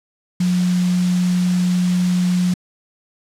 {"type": "tone in noise", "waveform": "sine", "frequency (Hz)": 179.8, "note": "F#3", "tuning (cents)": -49, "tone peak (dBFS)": -14, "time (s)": [0.4, 2.54], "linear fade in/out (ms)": 5, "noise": "white", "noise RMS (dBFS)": -30, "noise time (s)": [0.4, 2.54], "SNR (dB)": 13, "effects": ["low-pass 7000 Hz 12 dB/octave"]}